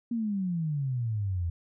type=exponential sweep; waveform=sine; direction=down; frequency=239.9 to 82.41 Hz; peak=-27 dBFS; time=0.11-1.5 s; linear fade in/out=5 ms; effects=none